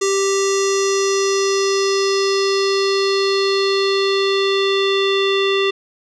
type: tone with low-pass filter sweep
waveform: square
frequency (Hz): 392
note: G4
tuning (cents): 0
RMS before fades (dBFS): -17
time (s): 0.01-5.71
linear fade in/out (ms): 10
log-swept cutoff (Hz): 6800 to 3300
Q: 4.4
effects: none